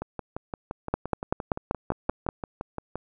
two click trains, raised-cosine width 1 ms, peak -9 / -18 dBFS, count 8 / 18, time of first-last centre 0.94-2.289 / 0.02-2.956 s, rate 5.19 / 5.79 Hz, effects none

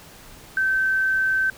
sine tone, 1545 Hz, G6, 26 cents flat, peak -18 dBFS, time 0.57-1.5 s, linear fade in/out 2 ms, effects pink hiss -45 dBFS RMS until 1.57 s

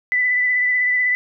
sine tone with vibrato, 1991 Hz, B6, 14 cents sharp, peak -15 dBFS, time 0.12-1.15 s, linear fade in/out 0 ms, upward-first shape sine, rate 16 Hz, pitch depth 19 cents each way, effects none

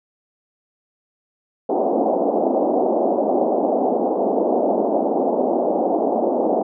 white band-pass noise, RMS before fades -19 dBFS, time 1.69-6.63 s, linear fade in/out 10 ms, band 220 to 770 Hz, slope 48 dB/octave, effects none

